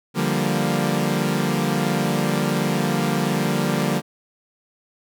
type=chord; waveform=sawtooth; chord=G minor seventh; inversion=second; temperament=equal; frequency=146.83 / 174.61 / 196 / 233.1 Hz; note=D3 / F3 / G3 / Bb3; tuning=0 / 0 / 0 / 0 cents; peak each=-21 dBFS; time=0.14-4.02 s; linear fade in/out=50 ms; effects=none